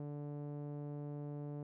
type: tone with low-pass filter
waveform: sawtooth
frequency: 146 Hz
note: D3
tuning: 10 cents flat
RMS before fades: -44 dBFS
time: 0-1.63 s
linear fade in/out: 2 ms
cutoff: 550 Hz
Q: 1
effects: none